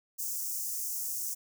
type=high-pass noise; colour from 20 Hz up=white; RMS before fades=-35 dBFS; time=0.18-1.35 s; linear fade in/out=20 ms; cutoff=5600 Hz; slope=48 dB/octave; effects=none